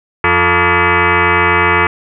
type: tone with frequency modulation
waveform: sine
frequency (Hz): 440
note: A4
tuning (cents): 0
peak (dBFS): -8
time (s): 0.24-1.87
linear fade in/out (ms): 2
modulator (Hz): 264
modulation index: 7.5
effects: none